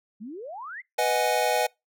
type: exponential sweep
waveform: sine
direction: up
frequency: 196 to 2176 Hz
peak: -35 dBFS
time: 0.2-0.82 s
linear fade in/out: 20 ms
type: chord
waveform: square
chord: G# minor seventh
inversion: first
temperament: equal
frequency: 493.9 / 622.3 / 740 / 830.6 Hz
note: B4 / D#5 / F#5 / G#5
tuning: 0 / 0 / 0 / 0 cents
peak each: -28 dBFS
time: 0.98-1.67 s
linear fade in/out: 10 ms
effects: noise-tail reverb RT60 0.2 s tail -25 dB re dry